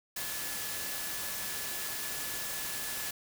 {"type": "tone in noise", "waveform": "sine", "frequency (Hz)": 1718, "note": "A6", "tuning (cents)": -42, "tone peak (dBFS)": -46, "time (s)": [0.16, 3.11], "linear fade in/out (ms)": 5, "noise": "white", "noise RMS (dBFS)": -37, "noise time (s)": [0.16, 3.11], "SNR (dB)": -12, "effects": []}